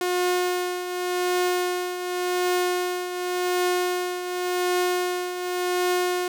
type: tone with tremolo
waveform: sawtooth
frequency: 359.8 Hz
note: F#4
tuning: 48 cents flat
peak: -16 dBFS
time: 0.01-6.28 s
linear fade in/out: 2 ms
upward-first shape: triangle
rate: 0.89 Hz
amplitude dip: 65%
effects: none